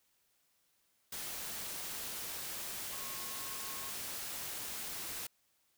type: tone in noise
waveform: sine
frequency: 1084 Hz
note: C#6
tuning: 39 cents flat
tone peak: -51 dBFS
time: 2.92-3.91 s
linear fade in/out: 5 ms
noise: white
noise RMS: -42 dBFS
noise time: 1.12-5.27 s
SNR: -12 dB
effects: white hiss -75 dBFS RMS until 5.77 s